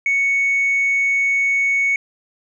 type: tone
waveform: sine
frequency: 2220 Hz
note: C#7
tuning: 2 cents sharp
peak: -13 dBFS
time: 0.06-1.96 s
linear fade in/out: 2 ms
effects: tanh soft clip ceiling -12 dBFS